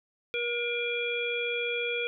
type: harmonic tone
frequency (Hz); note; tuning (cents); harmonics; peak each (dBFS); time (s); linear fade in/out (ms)
477.3; A#4; +41; 1 / 3 / 5 / 7; -32 / -39 / -31 / -37; 0.34-2.07; 0
effects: none